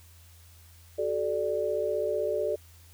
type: tone cluster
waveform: sine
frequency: 376.8 / 432.5 / 588 Hz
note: F#4 / A4 / D5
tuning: +32 / -30 / +2 cents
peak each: -33 / -30 / -29 dBFS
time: 0.98-2.56 s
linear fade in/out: 10 ms
effects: added 84 Hz sine -52 dBFS peak until 2.93 s + white hiss -58 dBFS RMS until 2.93 s